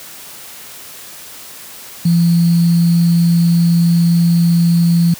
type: tone with sample-and-hold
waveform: sine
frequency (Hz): 170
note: F3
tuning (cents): -46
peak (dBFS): -8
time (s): 2.05-5.14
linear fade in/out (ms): 5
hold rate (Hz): 4410
effects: white hiss -34 dBFS RMS until 5.19 s + high-pass 80 Hz 12 dB/octave